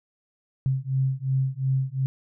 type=beating tone pair; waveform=sine; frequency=131.6 / 134.4 Hz; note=C3 / C3; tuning=+10 / +47 cents; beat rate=2.8 Hz; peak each=-25 dBFS; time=0.66-2.06 s; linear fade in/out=0 ms; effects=none